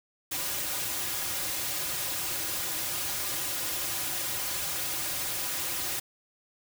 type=noise with comb filter; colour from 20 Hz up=white; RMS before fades=-32 dBFS; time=0.31-6 s; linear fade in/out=10 ms; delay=4.5 ms; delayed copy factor=-0.9; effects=none